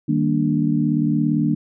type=chord; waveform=sine; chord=Eb major seventh; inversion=none; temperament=equal; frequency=155.56 / 196 / 233.1 / 293.7 Hz; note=Eb3 / G3 / Bb3 / D4; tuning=0 / 0 / 0 / 0 cents; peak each=-21 / -25 / -21 / -21 dBFS; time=0.08-1.55 s; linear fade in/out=10 ms; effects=none